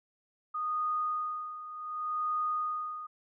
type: tone with tremolo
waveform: sine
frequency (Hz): 1235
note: D#6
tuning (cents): -13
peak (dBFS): -28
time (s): 0.54-3.07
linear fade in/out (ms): 10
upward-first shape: sine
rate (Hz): 0.67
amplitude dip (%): 75
effects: none